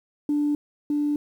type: tone pair in turn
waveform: sine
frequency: 293.7 / 293.7 Hz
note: D4 / D4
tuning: 0 / 0 cents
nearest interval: unison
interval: 0 cents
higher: neither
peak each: -19 / -20 dBFS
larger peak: first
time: 0.29-0.55 / 0.9-1.16 s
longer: neither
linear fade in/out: 2 ms
effects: tanh soft clip ceiling -16 dBFS + 9-bit